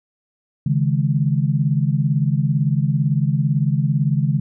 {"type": "chord", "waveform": "sine", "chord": "C# suspended second", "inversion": "none", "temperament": "equal with one note detuned", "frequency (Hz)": [138.59, 156.46, 207.7], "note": ["C#3", "D#3", "G#3"], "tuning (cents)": [0, 10, 0], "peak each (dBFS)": [-18, -19, -24], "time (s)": [0.66, 4.4], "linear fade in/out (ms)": 5, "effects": []}